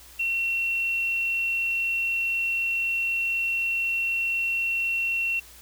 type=tone; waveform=sine; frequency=2722 Hz; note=F7; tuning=45 cents flat; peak=-23 dBFS; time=0.19-5.4 s; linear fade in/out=10 ms; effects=added 60 Hz sine -53 dBFS peak until 5.61 s + white hiss -49 dBFS RMS until 5.61 s

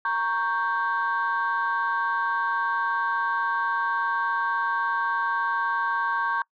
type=chord; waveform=sine; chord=G diminished; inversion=first; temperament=equal; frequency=932.3 / 1108.7 / 1568 Hz; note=Bb5 / Db6 / G6; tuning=0 / 0 / 0 cents; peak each=-27 / -26 / -26 dBFS; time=0.05-6.42 s; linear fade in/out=2 ms; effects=noise-tail reverb RT60 0.1 s tail -25 dB re dry + tanh soft clip ceiling -16 dBFS

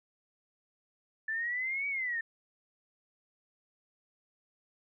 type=exponential two-way sweep; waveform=sine; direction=up then down; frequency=1747 to 2279 to 1787 Hz; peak=-31 dBFS; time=1.28-2.21 s; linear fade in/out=5 ms; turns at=1.88 s; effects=none

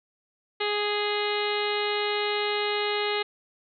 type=harmonic tone; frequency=415.3 Hz; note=G#4; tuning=in tune; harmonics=1 / 2 / 3 / 4 / 5 / 6 / 7 / 8 / 9 / 10; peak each=-28 / -33 / -35 / -38 / -33 / -38 / -35 / -39 / -36 / -38 dBFS; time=0.6-3.23 s; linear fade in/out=10 ms; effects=none

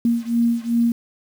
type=beating tone pair; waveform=sine; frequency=233.1 / 235.7 Hz; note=A#3 / A#3; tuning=0 / +19 cents; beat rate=2.6 Hz; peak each=-19 / -20 dBFS; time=0.05-0.92 s; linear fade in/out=2 ms; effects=7-bit

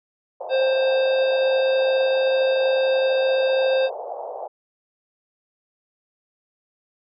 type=band-pass noise; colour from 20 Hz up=white; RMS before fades=-32 dBFS; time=0.4-4.48 s; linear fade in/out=10 ms; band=480 to 810 Hz; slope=48 dB/octave
type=harmonic tone; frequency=527 Hz; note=C5; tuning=12 cents sharp; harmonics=1 / 3 / 5 / 7 / 9; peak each=-17 / -32 / -32 / -33 / -41 dBFS; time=0.49-3.9 s; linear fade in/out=50 ms
effects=none

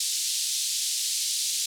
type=band-pass noise; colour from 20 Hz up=pink; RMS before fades=-28 dBFS; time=0-1.66 s; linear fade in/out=5 ms; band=3800 to 10000 Hz; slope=24 dB/octave; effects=none

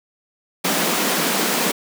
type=high-pass noise; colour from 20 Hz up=pink; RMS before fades=-20 dBFS; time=0.64-1.72 s; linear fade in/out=10 ms; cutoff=170 Hz; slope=96 dB/octave; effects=none

